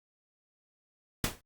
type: noise with exponential decay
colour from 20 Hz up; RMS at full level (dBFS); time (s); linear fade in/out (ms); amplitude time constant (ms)
pink; -26; 1.24-1.41; 2; 36
effects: Opus 48 kbps